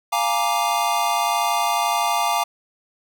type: chord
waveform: square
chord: Bb dominant seventh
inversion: second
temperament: equal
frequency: 698.5 / 830.6 / 932.3 / 1174.7 Hz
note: F5 / Ab5 / Bb5 / D6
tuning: 0 / 0 / 0 / 0 cents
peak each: -25 dBFS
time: 0.12-2.44 s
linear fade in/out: 10 ms
effects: none